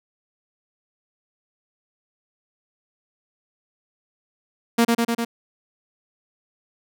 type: tone with echo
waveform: sawtooth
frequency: 233.1 Hz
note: A#3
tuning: in tune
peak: -10 dBFS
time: 4.78-4.85 s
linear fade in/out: 10 ms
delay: 100 ms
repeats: 4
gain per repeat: -2 dB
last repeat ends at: 5.25 s
effects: none